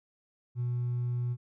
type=tone with hard clipping; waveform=triangle; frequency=121.9 Hz; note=B2; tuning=22 cents flat; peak=-28 dBFS; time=0.55-1.37 s; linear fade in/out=50 ms; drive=2 dB; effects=none